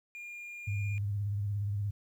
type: tone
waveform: triangle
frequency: 2412 Hz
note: D7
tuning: 46 cents sharp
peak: -40 dBFS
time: 0.15-0.98 s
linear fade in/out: 0 ms
type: tone with vibrato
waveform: sine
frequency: 101.8 Hz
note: G#2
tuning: 34 cents flat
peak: -30 dBFS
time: 0.67-1.91 s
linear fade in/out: 10 ms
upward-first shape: triangle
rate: 17 Hz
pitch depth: 66 cents each way
effects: 11-bit